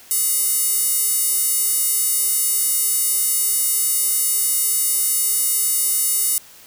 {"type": "tone with high-pass filter", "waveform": "square", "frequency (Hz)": 415.3, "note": "G#4", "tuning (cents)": 0, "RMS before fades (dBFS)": -19, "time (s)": [0.11, 6.38], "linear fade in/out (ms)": 0, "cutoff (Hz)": 9800, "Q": 1.6, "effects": ["white hiss -45 dBFS RMS until 6.66 s"]}